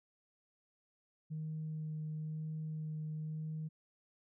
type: tone with vibrato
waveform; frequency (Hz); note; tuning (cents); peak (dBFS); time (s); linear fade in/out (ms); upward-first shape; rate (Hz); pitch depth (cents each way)
sine; 155.56; D#3; 0; -37; 1.3-3.69; 20; sine; 1; 11
effects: tanh soft clip ceiling -34 dBFS